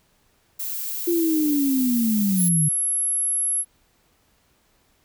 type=noise; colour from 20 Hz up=violet; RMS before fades=-29 dBFS; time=0.59-2.49 s; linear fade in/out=10 ms
type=linear sweep; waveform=sine; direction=down; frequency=349.2 to 147.5 Hz; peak=-18 dBFS; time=1.07-2.69 s; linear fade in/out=10 ms
type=tone; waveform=sine; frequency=11175 Hz; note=F9; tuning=in tune; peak=-20 dBFS; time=2.36-3.65 s; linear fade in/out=50 ms
effects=pink hiss -63 dBFS RMS until 5.04 s